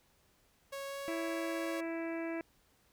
sawtooth tone with pitch glide, 552 to 556.2 Hz, C#5 to C#5, -7 to +6 cents, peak -36 dBFS, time 0.72-1.81 s, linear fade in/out 10 ms, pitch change +13 cents, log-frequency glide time 0.86-0.98 s
harmonic tone, 330.5 Hz, E4, 5 cents sharp, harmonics 1 / 2 / 3 / 4 / 5 / 6 / 7 / 8, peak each -37 / -42 / -51 / -54 / -49 / -51 / -50 / -55 dBFS, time 1.08-2.41 s, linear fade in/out 0 ms
effects pink hiss -70 dBFS RMS until 2.92 s

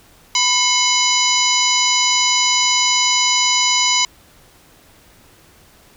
harmonic tone with a mistuned harmonic, 996 Hz, B5, 14 cents sharp, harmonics 1 / 2 / 3 / 4 / 5 / 6 / 7, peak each -21 / -21 / -21 / -21 / -21 / -21 / -21 dBFS, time 0.35-4.05 s, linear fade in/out 2 ms, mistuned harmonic 2, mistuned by +140 cents, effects pink hiss -49 dBFS RMS until 5.96 s

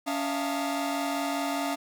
45% pulse tone cluster, 281.4 / 651 / 696 / 903 / 1233 Hz, C#4 / E5 / F5 / A5 / D#6, +26 / -22 / -6 / +45 / -16 cents, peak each -31 / -37 / -33 / -37 / -38 dBFS, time 0.06-1.76 s, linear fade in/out 20 ms, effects none

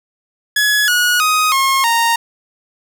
sawtooth tone with pitch steps, 1691 / 1455.2 / 1252.3 / 1077.6 / 927.4 Hz, G#6 / F#6 / D#6 / C#6 / A#5, +31 / -29 / +11 / -49 / -9 cents, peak -8 dBFS, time 0.56-2.16 s, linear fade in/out 5 ms, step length 320 ms, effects none

